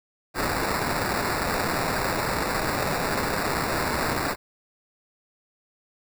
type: noise with sample-and-hold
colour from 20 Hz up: white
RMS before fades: -26 dBFS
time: 0.34-4.36 s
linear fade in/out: 50 ms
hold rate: 3150 Hz
effects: none